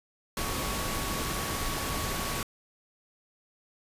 sine tone in noise, 1120 Hz, C#6, 18 cents sharp, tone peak -39 dBFS, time 0.37-2.43 s, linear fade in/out 2 ms, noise pink, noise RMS -32 dBFS, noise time 0.37-2.43 s, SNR -10 dB, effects resampled to 32000 Hz

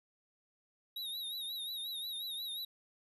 square tone with vibrato, 3800 Hz, A#7, 33 cents sharp, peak -39 dBFS, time 0.96-2.65 s, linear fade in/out 5 ms, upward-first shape triangle, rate 5.6 Hz, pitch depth 92 cents each way, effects none

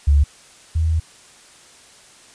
sine tone pair in turn, 71.6 / 80.37 Hz, D2 / E2, -43 / -43 cents, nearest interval major second, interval 200 cents, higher second, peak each -10 / -15 dBFS, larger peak first, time 0.07-0.24 / 0.75-1 s, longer second, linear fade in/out 10 ms, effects white hiss -47 dBFS RMS until 2.34 s + resampled to 22050 Hz

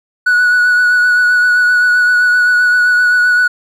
triangle tone with vibrato, 1471 Hz, F#6, 11 cents flat, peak -5 dBFS, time 0.26-3.48 s, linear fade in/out 10 ms, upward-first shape triangle, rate 7.7 Hz, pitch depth 24 cents each way, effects tanh soft clip ceiling -1 dBFS

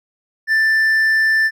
sine tone with hard clipping, 1770 Hz, A6, 10 cents sharp, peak -13 dBFS, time 0.47-1.51 s, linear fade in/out 50 ms, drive 3 dB, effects none

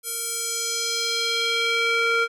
square tone with band-pass filter sweep, 462.2 Hz, A#4, 15 cents flat, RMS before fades -24 dBFS, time 0.03-2.28 s, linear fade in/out 50 ms, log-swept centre 11000 to 1700 Hz, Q 1.7, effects none

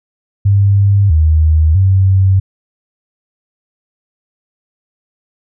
sine tone with pitch steps, 99.9 / 78.4 / 95.5 Hz, G2 / D#2 / G2, +33 / +14 / -45 cents, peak -6 dBFS, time 0.45-2.4 s, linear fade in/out 10 ms, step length 650 ms, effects none

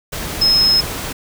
sine tone in noise, 5160 Hz, E8, 38 cents flat, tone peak -10 dBFS, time 0.41-0.81 s, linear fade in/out 10 ms, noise pink, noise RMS -25 dBFS, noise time 0.12-1.13 s, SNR +12 dB, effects none

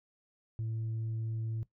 sine tone, 112 Hz, A2, 31 cents sharp, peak -31 dBFS, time 0.59-1.63 s, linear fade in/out 0 ms, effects noise-tail reverb RT60 0.1 s tail -18 dB re dry + tanh soft clip ceiling -31 dBFS

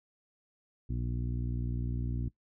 harmonic tone, 59.9 Hz, A#1, 48 cents sharp, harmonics 1 / 2 / 3 / 4 / 5 / 6, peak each -34 / -35 / -47 / -42 / -45 / -52 dBFS, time 0.89-2.29 s, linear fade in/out 10 ms, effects noise-tail reverb RT60 0.1 s tail -18 dB re dry

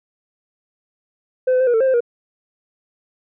sine tone with pitch steps, 512 / 508 / 519 / 482.2 / 447.3 / 530 / 522 / 475.5 Hz, C5 / B4 / C5 / B4 / A4 / C5 / C5 / A#4, -38 / +49 / -14 / -41 / +28 / +22 / -4 / +34 cents, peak -10 dBFS, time 1.47-2.006 s, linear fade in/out 10 ms, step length 67 ms, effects tanh soft clip ceiling -12 dBFS

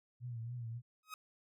sine tone with vibrato, 118.3 Hz, A#2, 26 cents sharp, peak -40 dBFS, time 0.2-0.82 s, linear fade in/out 50 ms, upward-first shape triangle, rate 3.6 Hz, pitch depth 91 cents each way
sawtooth tone with exponential growth, 1264 Hz, D#6, 27 cents sharp, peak -37 dBFS, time 1.03-1.14 s, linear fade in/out 2 ms, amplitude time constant 22 ms
effects none

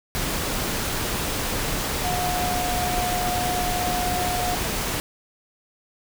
sine tone in noise, 720 Hz, F#5, 47 cents flat, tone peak -25 dBFS, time 2.04-4.55 s, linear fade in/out 0 ms, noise pink, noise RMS -26 dBFS, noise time 0.15-5 s, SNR -2 dB, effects none

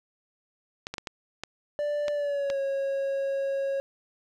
clicks, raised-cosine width 0.2 ms, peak -16 dBFS, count 7, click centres 0.869 / 0.94 / 0.982 / 1.072 / 1.436 / 2.082 / 2.501 s
triangle tone with pitch glide, 587.3 to 548 Hz, D5 to C#5, 0 to -20 cents, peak -24 dBFS, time 1.79-3.8 s, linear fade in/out 0 ms, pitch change -120 cents, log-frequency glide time 2.12-2.59 s
effects none

